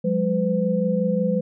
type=tone cluster; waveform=sine; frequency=178.6 / 204.1 / 505 Hz; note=F3 / G#3 / B4; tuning=+39 / -30 / +39 cents; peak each=-23 dBFS; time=0.04-1.41 s; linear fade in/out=10 ms; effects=none